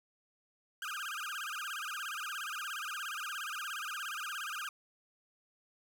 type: tone with vibrato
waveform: 30% pulse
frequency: 1396.9 Hz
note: F6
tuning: in tune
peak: -35 dBFS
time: 0.82-4.69 s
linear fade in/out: 2 ms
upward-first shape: sine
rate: 17 Hz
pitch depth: 270 cents each way
effects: none